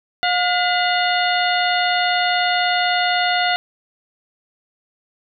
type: harmonic tone with a mistuned harmonic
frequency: 716 Hz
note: F5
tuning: 43 cents sharp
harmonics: 1 / 2 / 3 / 4 / 5 / 6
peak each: -19 / -22 / -24 / -25 / -26 / -27 dBFS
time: 0.23-3.56 s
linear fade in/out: 0 ms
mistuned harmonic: 3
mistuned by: -100 cents
effects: none